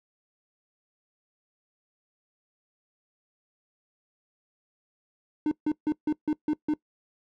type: tone bursts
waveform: triangle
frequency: 303 Hz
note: D#4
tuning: 46 cents flat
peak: -20 dBFS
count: 7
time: 5.46-6.738 s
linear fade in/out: 2 ms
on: 54 ms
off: 150 ms
effects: noise-tail reverb RT60 0.1 s tail -21 dB re dry